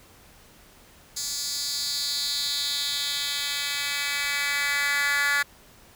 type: tone with high-pass filter sweep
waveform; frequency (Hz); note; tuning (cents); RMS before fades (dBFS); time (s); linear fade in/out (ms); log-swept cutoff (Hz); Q
10% pulse; 285.8; D4; -47; -27; 1.16-5.43; 10; 5700 to 1700; 2.9
effects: pink hiss -53 dBFS RMS until 5.95 s